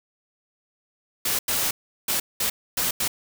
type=noise bursts at uneven times; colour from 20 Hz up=white; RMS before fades=-24 dBFS; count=6; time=1.25-1.39 / 1.48-1.71 / 2.08-2.2 / 2.4-2.5 / 2.77-2.91 / 3-3.08 s; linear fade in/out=5 ms; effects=none